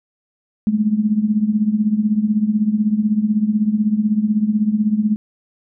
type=tone with tremolo; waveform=sine; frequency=212.7 Hz; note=G#3; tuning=42 cents sharp; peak=-10 dBFS; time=0.67-5.16 s; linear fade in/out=0 ms; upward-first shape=triangle; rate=16 Hz; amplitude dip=85%; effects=none